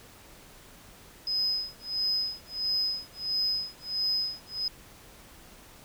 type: tone with tremolo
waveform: sine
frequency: 5050 Hz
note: D#8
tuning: 25 cents sharp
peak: -23 dBFS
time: 1.27-4.68 s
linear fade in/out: 2 ms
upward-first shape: sine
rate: 1.5 Hz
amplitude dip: 100%
effects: tanh soft clip ceiling -21 dBFS + pink hiss -52 dBFS RMS until 5.84 s